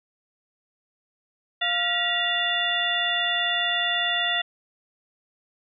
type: harmonic tone with a mistuned harmonic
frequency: 699 Hz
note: F5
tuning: 1 cent sharp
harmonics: 1 / 2 / 3 / 4 / 5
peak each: -30 / -32 / -27 / -28 / -26 dBFS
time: 1.61-4.42 s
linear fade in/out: 10 ms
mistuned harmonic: 3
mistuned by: -150 cents
effects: none